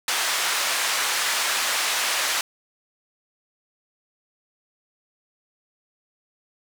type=band-pass noise; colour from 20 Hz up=pink; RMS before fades=-24 dBFS; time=0.08-2.41 s; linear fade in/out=2 ms; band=1100 to 10000 Hz; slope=12 dB/octave; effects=none